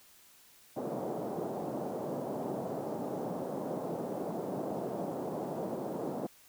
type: band-pass noise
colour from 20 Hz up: white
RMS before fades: -37 dBFS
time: 0.76-6.27 s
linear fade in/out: 10 ms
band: 150 to 690 Hz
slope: 24 dB/octave
effects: white hiss -60 dBFS RMS until 6.48 s